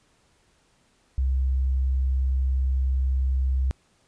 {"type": "tone", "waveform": "sine", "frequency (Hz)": 65.5, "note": "C2", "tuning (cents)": 2, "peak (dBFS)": -20, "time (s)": [1.18, 3.71], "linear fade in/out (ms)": 0, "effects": ["pink hiss -64 dBFS RMS until 4.07 s", "resampled to 22050 Hz"]}